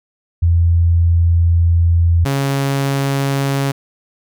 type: tone pair in turn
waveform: sine / sawtooth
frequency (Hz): 84.8 / 138.02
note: E2 / C#3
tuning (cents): +50 / -7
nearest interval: minor sixth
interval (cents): 843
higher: second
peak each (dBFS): -9 / -11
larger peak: first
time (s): 0.42-2.25 / 2.25-3.72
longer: first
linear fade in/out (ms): 10
effects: none